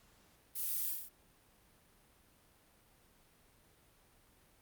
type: noise with echo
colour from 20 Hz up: violet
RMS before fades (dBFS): -40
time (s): 0.55-0.91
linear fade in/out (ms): 10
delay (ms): 30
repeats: 6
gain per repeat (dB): -2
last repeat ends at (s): 1.09
effects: pink hiss -67 dBFS RMS until 4.61 s + Opus 48 kbps